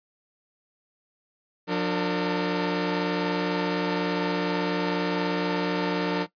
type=tone cluster; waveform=sawtooth; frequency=178.4 / 296.3 / 456.5 Hz; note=F3 / D4 / A#4; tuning=+37 / +15 / -36 cents; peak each=-24 dBFS; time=1.67-6.27 s; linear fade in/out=50 ms; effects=noise-tail reverb RT60 0.1 s tail -17 dB re dry + resampled to 11025 Hz